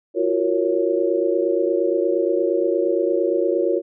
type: chord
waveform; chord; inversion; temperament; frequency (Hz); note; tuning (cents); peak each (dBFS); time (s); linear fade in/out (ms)
sine; Gb major seventh; third; equal with one note detuned; 341.4 / 370 / 466.2 / 554.4; F4 / Gb4 / Bb4 / Db5; -39 / 0 / 0 / 0; -22 / -22 / -23 / -23; 0.14-3.82; 50
effects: none